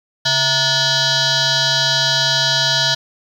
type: tone with frequency modulation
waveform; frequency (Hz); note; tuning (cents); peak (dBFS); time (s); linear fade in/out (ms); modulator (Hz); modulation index
sine; 138.59; C#3; 0; -13; 0.25-2.95; 10; 795; 6.3
effects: 7-bit